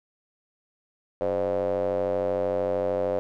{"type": "tone with band-pass filter", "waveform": "square", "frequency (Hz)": 46.6, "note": "F#1", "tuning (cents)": 13, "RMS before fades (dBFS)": -26, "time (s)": [1.21, 3.19], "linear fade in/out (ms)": 0, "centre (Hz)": 550, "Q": 7.7, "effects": []}